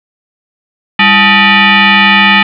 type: tone with frequency modulation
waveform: sine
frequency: 332.1 Hz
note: E4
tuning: 13 cents sharp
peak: -3 dBFS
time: 0.99-2.43 s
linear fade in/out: 5 ms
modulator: 531 Hz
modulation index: 5.3
effects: none